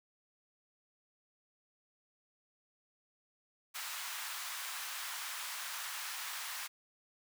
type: high-pass noise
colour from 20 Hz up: pink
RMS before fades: -42 dBFS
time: 3.74-6.68 s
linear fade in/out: 20 ms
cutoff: 1000 Hz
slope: 24 dB/octave
effects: none